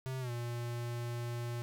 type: tone with pitch glide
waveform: square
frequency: 130.81 to 119.26 Hz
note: C3 to A#2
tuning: 0 to +40 cents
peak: -37 dBFS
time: 0.06-1.62 s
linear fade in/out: 0 ms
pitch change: -160 cents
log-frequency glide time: 0.2-0.31 s
effects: none